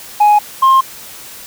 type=tone pair in turn; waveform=sine; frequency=834 / 1061.6 Hz; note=G#5 / C6; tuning=+7 / +25 cents; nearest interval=major third; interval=418 cents; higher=second; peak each=-3 dBFS; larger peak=neither; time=0.2-0.39 / 0.62-0.81 s; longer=neither; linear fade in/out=10 ms; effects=tanh soft clip ceiling -4 dBFS + white hiss -33 dBFS RMS until 1.46 s